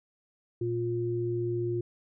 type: tone pair together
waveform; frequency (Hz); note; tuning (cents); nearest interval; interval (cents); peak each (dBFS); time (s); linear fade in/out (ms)
sine; 117.57 / 352.3; A#2 / F4; +15 / +15; octave + perfect fifth; 1900; -32 / -29; 0.61-1.81; 5
effects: none